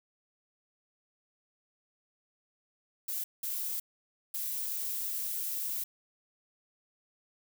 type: noise bursts at uneven times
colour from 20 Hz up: violet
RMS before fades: -35 dBFS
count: 3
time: 3.08-3.24 / 3.43-3.8 / 4.34-5.84 s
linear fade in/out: 5 ms
effects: none